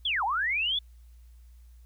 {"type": "linear two-way sweep", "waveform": "sine", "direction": "down then up", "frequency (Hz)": [3520, 745, 3520], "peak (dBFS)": -25, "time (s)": [0.05, 0.79], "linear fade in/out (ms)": 5, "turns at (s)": 0.24, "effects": ["added 59 Hz sine -49 dBFS peak until 1.85 s", "white hiss -70 dBFS RMS until 1.85 s"]}